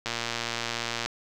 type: click train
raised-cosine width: 0.2 ms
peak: -12 dBFS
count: 118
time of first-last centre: 0.06-1.06 s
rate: 117 Hz
effects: none

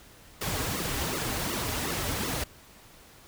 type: noise with flanger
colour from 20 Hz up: pink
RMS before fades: -31 dBFS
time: 0.41-2.44 s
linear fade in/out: 5 ms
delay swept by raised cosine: 1.2 to 5.9 ms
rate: 2.7 Hz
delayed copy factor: -0.85
effects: pink hiss -53 dBFS RMS until 3.27 s

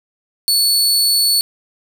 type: tone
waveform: sawtooth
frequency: 4435 Hz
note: C#8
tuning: in tune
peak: -9 dBFS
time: 0.48-1.41 s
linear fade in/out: 0 ms
effects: none

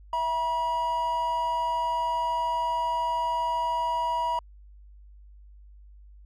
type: tone pair together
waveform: triangle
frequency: 658 / 962.8 Hz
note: E5 / B5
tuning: -3 / -44 cents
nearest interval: perfect fifth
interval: 659 cents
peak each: -32 / -23 dBFS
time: 0.13-4.39 s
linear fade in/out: 2 ms
effects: added 50 Hz sine -47 dBFS peak until 6.25 s

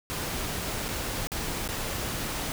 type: noise with dropouts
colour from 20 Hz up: pink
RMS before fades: -32 dBFS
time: 0.1-2.52 s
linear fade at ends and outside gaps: 0 ms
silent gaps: 0.883-0.888 / 1.271-1.318 / 1.677-1.689 s
effects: none

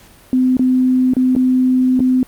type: tone with dropouts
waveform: sine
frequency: 255.8 Hz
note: C4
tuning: 39 cents flat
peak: -10 dBFS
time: 0.33-2.23 s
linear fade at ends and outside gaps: 1 ms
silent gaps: 0.569-0.594 / 1.136-1.167 / 1.352-1.363 / 1.994-2.003 s
effects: pink hiss -45 dBFS RMS until 2.27 s + Opus 48 kbps

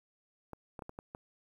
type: clicks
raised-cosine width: 1 ms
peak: -29 dBFS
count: 6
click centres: 0.533 / 0.792 / 0.822 / 0.894 / 0.989 / 1.149 s
effects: 10-bit

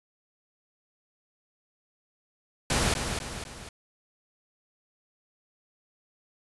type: noise with echo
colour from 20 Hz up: pink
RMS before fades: -25 dBFS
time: 2.7-2.94 s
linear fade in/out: 2 ms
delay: 250 ms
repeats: 3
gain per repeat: -6 dB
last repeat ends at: 3.69 s
effects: resampled to 24000 Hz

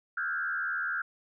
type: tone with frequency modulation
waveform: sine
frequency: 1500 Hz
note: F#6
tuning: 23 cents sharp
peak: -29 dBFS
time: 0.17-1.02 s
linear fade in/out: 5 ms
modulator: 78.8 Hz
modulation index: 1.8
effects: none

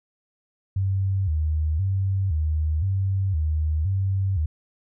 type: tone with vibrato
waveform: sine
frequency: 86.5 Hz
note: F2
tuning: 16 cents flat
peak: -20 dBFS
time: 0.76-4.46 s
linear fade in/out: 5 ms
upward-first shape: square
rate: 0.97 Hz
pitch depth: 190 cents each way
effects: none

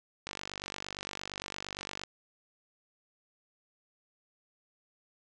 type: click train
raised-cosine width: 0.2 ms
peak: -20 dBFS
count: 87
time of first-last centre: 0.27-2.036 s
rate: 48.7 Hz
effects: resampled to 22050 Hz + 9-bit

